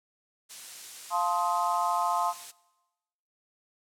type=noise; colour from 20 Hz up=blue; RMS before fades=-39 dBFS; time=0.49-2.52 s; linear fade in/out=20 ms
type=chord; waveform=sine; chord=F dominant seventh; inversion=none; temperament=just; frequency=698.5 / 873.1 / 1047.7 / 1257.2 Hz; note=F5 / A5 / C6 / Eb6; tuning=0 / -14 / +2 / +18 cents; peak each=-30 / -30 / -28 / -33 dBFS; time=1.1-2.34 s; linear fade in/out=50 ms
effects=noise-tail reverb RT60 1.0 s tail -20 dB re dry + low-pass 9000 Hz 12 dB/octave